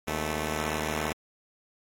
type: tone pair together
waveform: 5% pulse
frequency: 77.22 / 218.4 Hz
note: D#2 / A3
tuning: -13 / -13 cents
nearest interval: octave + tritone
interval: 1800 cents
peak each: -19 / -22 dBFS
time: 0.07-1.13 s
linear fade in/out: 10 ms
effects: AAC 48 kbps